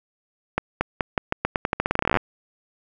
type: accelerating click train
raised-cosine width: 0.5 ms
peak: -5 dBFS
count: 24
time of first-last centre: 0.58-2.172 s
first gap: 230 ms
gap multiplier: 0.86
effects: none